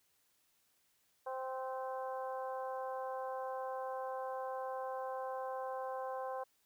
harmonic tone with a mistuned harmonic, 261.1 Hz, C4, 3 cents flat, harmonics 2 / 3 / 4 / 5 / 6, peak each -41 / -43 / -45 / -57 / -55 dBFS, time 1.26-6.44 s, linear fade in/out 10 ms, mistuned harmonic 6, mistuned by -25 cents, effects white hiss -75 dBFS RMS until 6.65 s

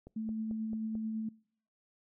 click train, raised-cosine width 2 ms, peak -35 dBFS, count 5, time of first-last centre 0.07-0.953 s, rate 4.53 Hz
sine tone with tremolo, 220 Hz, A3, in tune, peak -33 dBFS, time 0.16-1.29 s, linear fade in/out 5 ms, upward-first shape sine, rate 9.1 Hz, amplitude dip 25%
effects noise-tail reverb RT60 0.6 s tail -25 dB re dry

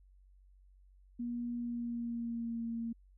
sine tone with pitch glide, 239.3 to 230.5 Hz, A#3 to A#3, +46 to -19 cents, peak -35 dBFS, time 1.19-2.93 s, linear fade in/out 10 ms, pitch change -65 cents, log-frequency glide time 1.56-2.63 s, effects added 47 Hz sine -59 dBFS peak until 3.17 s

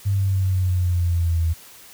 sine exponential sweep, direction down, 100 to 81 Hz, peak -17 dBFS, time 0.05-1.54 s, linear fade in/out 20 ms, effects white hiss -45 dBFS RMS until 1.93 s

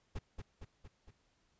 brown noise with echo, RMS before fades -38 dBFS, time 0.15-0.19 s, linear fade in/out 10 ms, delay 230 ms, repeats 4, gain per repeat -4 dB, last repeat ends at 1.11 s, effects pink hiss -75 dBFS RMS until 1.59 s + resampled to 16000 Hz

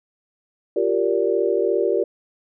sine chord, G minor seventh, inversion third, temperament equal with one note detuned, 349.2 / 392 / 466.2 / 580.6 Hz, F4 / G4 / Bb4 / D5, 0 / 0 / 0 / -20 cents, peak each -24 / -21 / -22 / -25 dBFS, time 0.76-2.04 s, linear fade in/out 5 ms, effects none

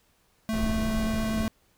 square tone with vibrato, 220 Hz, A3, in tune, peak -27 dBFS, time 0.49-1.48 s, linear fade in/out 0 ms, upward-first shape triangle, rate 8.6 Hz, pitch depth 9 cents each way
brown noise, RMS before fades -31 dBFS, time 0.53-1.48 s, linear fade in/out 2 ms
effects pink hiss -66 dBFS RMS until 1.77 s

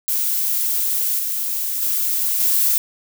violet noise with level steps, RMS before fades -20 / -23 / -20 / -17 dBFS, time 0.08-2.78 s, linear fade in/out 0 ms, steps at 1.19 / 1.82 / 2.4 s, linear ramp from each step 2 ms, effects none

